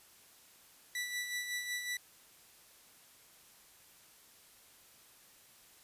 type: tone with tremolo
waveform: sawtooth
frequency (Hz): 1966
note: B6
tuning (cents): -8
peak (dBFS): -31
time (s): 0.95-1.97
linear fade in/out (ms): 2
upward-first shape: sine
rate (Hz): 5.4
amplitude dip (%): 50
effects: white hiss -61 dBFS RMS until 5.83 s + resampled to 32000 Hz